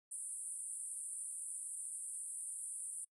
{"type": "band-pass noise", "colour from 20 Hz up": "pink", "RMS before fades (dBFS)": -45, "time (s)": [0.11, 3.05], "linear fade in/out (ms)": 10, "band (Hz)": [8600, 10000], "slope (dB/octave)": 96, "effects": ["noise-tail reverb RT60 0.1 s tail -26 dB re dry"]}